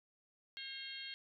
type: harmonic tone with a mistuned harmonic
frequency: 536 Hz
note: C5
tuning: 42 cents sharp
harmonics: 3 / 4 / 5 / 6 / 7 / 8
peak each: -54 / -52 / -54 / -48 / -55 / -50 dBFS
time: 0.57-1.14 s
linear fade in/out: 0 ms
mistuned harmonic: 5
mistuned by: +44 cents
effects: none